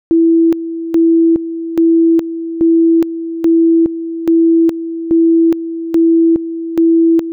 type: tone with tremolo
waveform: sine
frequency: 330.4 Hz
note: E4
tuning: 4 cents sharp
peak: -6 dBFS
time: 0.11-7.32 s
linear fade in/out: 0 ms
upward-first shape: square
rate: 1.2 Hz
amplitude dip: 75%
effects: none